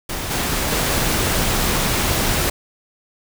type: noise with level steps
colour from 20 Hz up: pink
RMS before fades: -26 / -21 / -19 dBFS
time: 0.09-2.5 s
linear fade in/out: 5 ms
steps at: 0.3 / 0.71 s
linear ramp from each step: 10 ms
effects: none